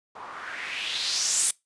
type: noise with low-pass filter sweep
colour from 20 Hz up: blue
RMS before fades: -29 dBFS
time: 0.15-1.51 s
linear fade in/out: 5 ms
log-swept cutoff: 880 to 9400 Hz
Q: 3.2
effects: noise-tail reverb RT60 0.2 s tail -23 dB re dry + resampled to 24000 Hz